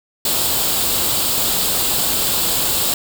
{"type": "noise with comb filter", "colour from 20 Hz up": "white", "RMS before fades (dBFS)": -18, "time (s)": [0.25, 2.94], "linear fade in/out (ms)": 2, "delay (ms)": 0.25, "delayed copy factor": 0.55, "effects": []}